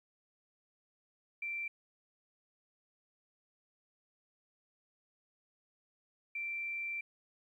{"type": "tone bursts at uneven times", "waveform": "sine", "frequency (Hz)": 2349, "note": "D7", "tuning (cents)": 0, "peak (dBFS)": -36, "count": 2, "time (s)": [[1.42, 1.68], [6.35, 7.01]], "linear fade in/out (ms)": 5, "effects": ["12-bit"]}